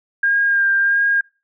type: tone with vibrato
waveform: sine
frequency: 1609 Hz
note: G6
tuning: 45 cents sharp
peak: -13 dBFS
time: 0.23-1.21 s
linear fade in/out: 5 ms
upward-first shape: sine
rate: 1.5 Hz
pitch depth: 20 cents each way
effects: noise-tail reverb RT60 0.3 s tail -25 dB re dry